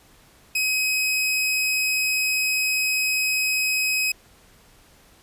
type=tone; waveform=sawtooth; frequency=2535 Hz; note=D#7; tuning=32 cents sharp; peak=-17 dBFS; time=0.55-4.12 s; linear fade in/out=5 ms; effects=pink hiss -54 dBFS RMS until 5.22 s + resampled to 32000 Hz